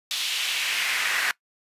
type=noise with high-pass filter sweep; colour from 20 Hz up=brown; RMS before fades=-26 dBFS; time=0.11-1.31 s; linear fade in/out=0 ms; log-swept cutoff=3500 to 1700 Hz; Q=2.2; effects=noise-tail reverb RT60 0.1 s tail -21 dB re dry + resampled to 32000 Hz